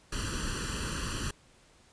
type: noise with comb filter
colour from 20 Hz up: pink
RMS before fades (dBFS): -34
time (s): 0.12-1.31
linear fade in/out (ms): 5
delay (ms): 0.68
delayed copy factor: +0.95
effects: pink hiss -61 dBFS RMS until 1.92 s + resampled to 22050 Hz